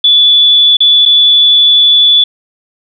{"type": "tone with dropouts", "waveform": "sine", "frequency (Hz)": 3452, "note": "A7", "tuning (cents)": -34, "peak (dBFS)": -3, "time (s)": [0.04, 2.24], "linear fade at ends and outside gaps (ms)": 5, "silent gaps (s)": [[0.77, 0.804], [1.054, 1.059]], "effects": []}